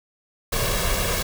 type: noise with comb filter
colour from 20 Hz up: pink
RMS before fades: -23 dBFS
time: 0.52-1.23 s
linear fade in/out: 10 ms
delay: 1.8 ms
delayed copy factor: +0.65
effects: none